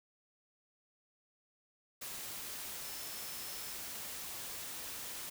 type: tone in noise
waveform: sine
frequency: 5270 Hz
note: E8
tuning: 1 cent flat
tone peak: -52 dBFS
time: 2.84-3.73 s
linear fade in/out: 10 ms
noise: white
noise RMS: -44 dBFS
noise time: 2.01-5.3 s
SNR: -11 dB
effects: none